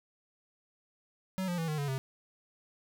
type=tone with pitch steps; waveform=square; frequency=188.5 / 175.88 / 164.1 / 153.11 / 142.86 / 133.29 Hz; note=F#3 / F3 / E3 / D#3 / D3 / C3; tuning=+32 / +13 / -8 / -28 / -47 / +32 cents; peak=-32 dBFS; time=1.38-1.98 s; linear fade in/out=0 ms; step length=100 ms; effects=none